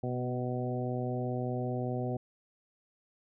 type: harmonic tone with a mistuned harmonic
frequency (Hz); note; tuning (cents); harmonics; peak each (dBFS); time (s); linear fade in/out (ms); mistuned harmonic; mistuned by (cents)
124.9; B2; +20; 1 / 2 / 3 / 4 / 5 / 6; -34 / -37 / -39 / -40 / -41 / -42; 0.03-2.17; 5; 2; -15
effects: none